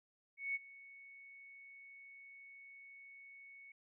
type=tone with ADSR envelope; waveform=sine; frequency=2217 Hz; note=C#7; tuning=in tune; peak=-34 dBFS; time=0.37-3.72 s; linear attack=180 ms; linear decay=28 ms; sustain=-20 dB; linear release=4 ms; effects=none